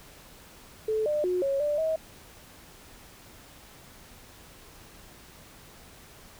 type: tone with pitch steps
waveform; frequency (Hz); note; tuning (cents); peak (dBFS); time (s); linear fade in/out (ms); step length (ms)
sine; 435.4 / 599 / 362.2 / 550 / 590 / 638; A4 / D5 / F#4 / C#5 / D5 / D#5; -18 / +34 / -37 / -14 / +8 / +43; -24; 0.88-1.96; 5; 180
effects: pink hiss -51 dBFS RMS until 6.39 s